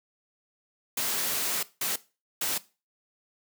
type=noise bursts at uneven times; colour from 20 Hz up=white; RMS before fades=-29 dBFS; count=3; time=0.97-1.63 / 1.81-1.96 / 2.41-2.58 s; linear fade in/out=5 ms; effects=noise-tail reverb RT60 0.3 s tail -18 dB re dry + high-pass 150 Hz 12 dB/octave